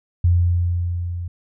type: tone with level ramp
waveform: sine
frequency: 87.31 Hz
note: F2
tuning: in tune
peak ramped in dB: -11 to -25 dBFS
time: 0.24-1.28 s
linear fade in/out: 5 ms
effects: none